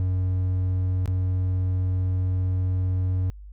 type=tone with dropouts; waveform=triangle; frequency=92.3 Hz; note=F#2; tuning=4 cents flat; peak=-19 dBFS; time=0-3.3 s; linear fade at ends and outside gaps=0 ms; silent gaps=1.058-1.077 s; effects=added 50 Hz sine -39 dBFS peak until 3.52 s